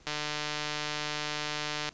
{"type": "click train", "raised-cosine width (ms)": 0.2, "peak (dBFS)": -15, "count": 274, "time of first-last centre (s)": [0.07, 1.89], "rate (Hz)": 150, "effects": ["pink hiss -58 dBFS RMS until 1.93 s", "resampled to 16000 Hz"]}